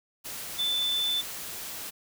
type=tone in noise; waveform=sine; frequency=3520 Hz; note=A7; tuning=in tune; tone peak=-25 dBFS; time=0.58-1.22 s; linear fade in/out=20 ms; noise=white; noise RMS=-38 dBFS; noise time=0.24-1.91 s; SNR=+10 dB; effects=none